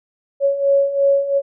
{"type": "beating tone pair", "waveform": "sine", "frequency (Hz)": [554.4, 557.3], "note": ["C#5", "C#5"], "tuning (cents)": [0, 9], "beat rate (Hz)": 2.9, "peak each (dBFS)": [-19, -14], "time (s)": [0.4, 1.42], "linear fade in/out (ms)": 50, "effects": []}